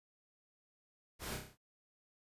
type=noise with echo; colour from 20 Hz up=pink; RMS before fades=-43 dBFS; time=1.19-1.39 s; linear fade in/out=50 ms; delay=31 ms; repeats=6; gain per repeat=-4 dB; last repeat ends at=1.576 s; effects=resampled to 32000 Hz